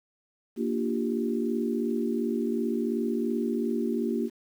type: chord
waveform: sine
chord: G minor seventh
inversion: first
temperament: equal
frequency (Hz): 233.1 / 293.7 / 349.2 / 392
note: Bb3 / D4 / F4 / G4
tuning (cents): 0 / 0 / 0 / 0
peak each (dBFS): -28 / -34 / -32 / -32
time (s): 0.56-4.3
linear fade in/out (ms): 50
effects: 9-bit